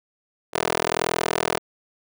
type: tone with high-pass filter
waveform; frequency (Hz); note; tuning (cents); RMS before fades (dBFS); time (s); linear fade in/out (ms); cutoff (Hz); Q
15% pulse; 41.2; E1; 0; -24; 0.53-1.59; 20; 480; 1.1
effects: none